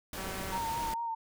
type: noise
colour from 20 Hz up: pink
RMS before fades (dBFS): -40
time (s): 0.13-0.94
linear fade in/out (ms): 2
type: click train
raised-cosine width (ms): 0.5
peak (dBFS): -27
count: 77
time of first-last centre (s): 0.18-0.578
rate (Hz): 191
type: tone with vibrato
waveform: sine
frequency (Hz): 919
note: A#5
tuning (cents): -25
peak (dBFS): -32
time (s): 0.52-1.15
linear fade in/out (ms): 10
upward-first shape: sine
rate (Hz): 4.5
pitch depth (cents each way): 33
effects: none